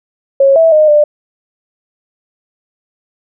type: tone with pitch steps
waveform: sine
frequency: 547 / 653 / 615 / 595 Hz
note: C#5 / E5 / D#5 / D5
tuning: -23 / -17 / -20 / +22 cents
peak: -4 dBFS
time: 0.4-1.04 s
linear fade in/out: 5 ms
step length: 160 ms
effects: none